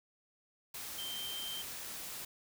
sine tone in noise, 3136 Hz, G7, in tune, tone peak -40 dBFS, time 0.98-1.62 s, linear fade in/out 5 ms, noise white, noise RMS -44 dBFS, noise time 0.74-2.25 s, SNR +1 dB, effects none

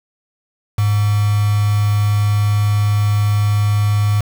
sine tone with quantisation, 103.83 Hz, G#2, in tune, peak -12 dBFS, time 0.78-4.21 s, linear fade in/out 5 ms, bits 4, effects none

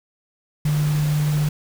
sine tone in noise, 150 Hz, D3, 37 cents sharp, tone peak -17 dBFS, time 0.65-1.49 s, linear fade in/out 5 ms, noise pink, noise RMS -33 dBFS, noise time 0.65-1.49 s, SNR +13 dB, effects none

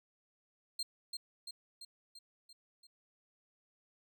35% pulse tone with echo, 4186 Hz, C8, in tune, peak -34 dBFS, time 0.79-0.83 s, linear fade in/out 5 ms, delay 340 ms, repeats 6, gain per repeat -4 dB, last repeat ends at 2.87 s, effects none

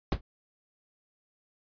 brown noise with exponential decay, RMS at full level -17 dBFS, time 0.12-0.21 s, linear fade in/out 2 ms, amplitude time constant 18 ms, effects resampled to 11025 Hz

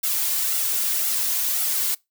blue noise with flanger, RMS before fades -23 dBFS, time 0.03-1.95 s, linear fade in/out 10 ms, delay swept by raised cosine 1.4 to 2.9 ms, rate 1.9 Hz, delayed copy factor +0.55, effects noise-tail reverb RT60 0.2 s tail -24 dB re dry

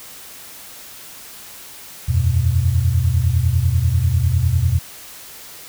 sine chord, E suspended second, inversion none, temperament equal, 82.41 / 92.5 / 123.47 Hz, E2 / F#2 / B2, 0 / 0 / 0 cents, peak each -18 dBFS, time 2.08-4.79 s, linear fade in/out 10 ms, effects white hiss -38 dBFS RMS until 5.68 s

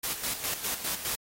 white noise with tremolo, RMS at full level -31 dBFS, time 0.03-1.16 s, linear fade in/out 10 ms, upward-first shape square, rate 4.9 Hz, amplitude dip 60%, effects AAC 48 kbps

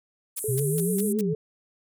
pink band-pass noise, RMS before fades -34 dBFS, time 0.36-1.13 s, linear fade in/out 10 ms, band 8800 to 12000 Hz, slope 48 dB/octave
blue noise bursts, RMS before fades -35 dBFS, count 5, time 0.37-1.21 s, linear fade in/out 2 ms, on 24 ms, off 180 ms
sine tone with vibrato, 415.3 Hz, G#4, in tune, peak -27 dBFS, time 0.44-1.35 s, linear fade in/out 2 ms, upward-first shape triangle, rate 7 Hz, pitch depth 110 cents each way
sine linear two-way sweep, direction up then down, 119.8 to 220 to 151.1 Hz, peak -24 dBFS, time 0.48-1.34 s, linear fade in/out 10 ms, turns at 1.17 s
effects none

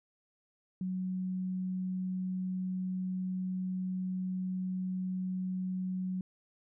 sine tone, 185.2 Hz, F#3, 2 cents sharp, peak -32 dBFS, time 0.81-6.21 s, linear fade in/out 2 ms, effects none

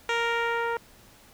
10% pulse tone with low-pass filter sweep, 466.2 Hz, A#4, in tune, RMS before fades -27 dBFS, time 0.09-0.77 s, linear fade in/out 2 ms, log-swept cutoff 4400 to 1200 Hz, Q 0.81, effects pink hiss -54 dBFS RMS until 1.33 s

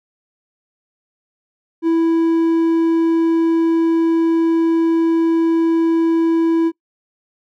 triangle tone, 329.6 Hz, E4, in tune, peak -10 dBFS, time 1.82-6.72 s, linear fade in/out 50 ms, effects noise-tail reverb RT60 0.1 s tail -22 dB re dry

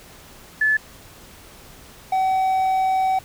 sine / triangle tone pair in turn, 1731 / 758.3 Hz, A6 / F#5, -29 / +42 cents, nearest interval octave + major second, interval 1429 cents, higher first, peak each -15 dBFS, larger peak neither, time 0.61-0.77 / 2.12-3.19 s, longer second, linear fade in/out 5 ms, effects pink hiss -45 dBFS RMS until 3.24 s

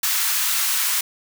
white high-pass noise, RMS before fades -21 dBFS, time 0.03-1.01 s, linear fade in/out 5 ms, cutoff 1000 Hz, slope 24 dB/octave, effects none

